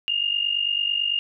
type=tone pair together; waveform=sine; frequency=2794 / 2843 Hz; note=F7 / F7; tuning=0 / +30 cents; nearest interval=unison; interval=30 cents; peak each=-25 / -23 dBFS; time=0.08-1.19 s; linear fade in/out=0 ms; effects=none